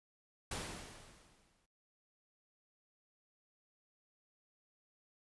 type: noise with exponential decay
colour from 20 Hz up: pink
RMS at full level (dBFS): -39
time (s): 0.51-1.66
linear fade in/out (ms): 5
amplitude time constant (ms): 250
effects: noise-tail reverb RT60 0.4 s tail -25 dB re dry + resampled to 24000 Hz